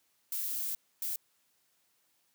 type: noise bursts at uneven times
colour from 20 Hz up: violet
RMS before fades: -35 dBFS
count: 2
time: 0.32-0.75 / 1.02-1.16 s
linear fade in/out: 2 ms
effects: white hiss -73 dBFS RMS until 2.34 s + high-pass 100 Hz 12 dB/octave